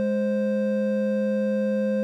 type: tone pair together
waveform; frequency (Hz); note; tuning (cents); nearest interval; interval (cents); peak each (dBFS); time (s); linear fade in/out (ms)
triangle; 208 / 524.1; G#3 / C5; +3 / +3; octave + major third; 1600; -22; 0-2.03; 0
effects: none